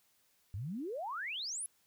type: exponential sweep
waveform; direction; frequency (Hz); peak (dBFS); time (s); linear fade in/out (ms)
sine; up; 88.4 to 11175; -37; 0.54-1.66; 0
effects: white hiss -72 dBFS RMS until 1.86 s